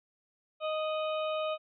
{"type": "harmonic tone with a mistuned harmonic", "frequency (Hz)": 622.3, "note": "D#5", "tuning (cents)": 0, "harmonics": [1, 2, 4, 5, 6], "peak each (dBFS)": [-31, -37, -43, -45, -47], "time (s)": [0.6, 1.58], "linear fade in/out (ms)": 50, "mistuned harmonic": 5, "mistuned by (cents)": -49, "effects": []}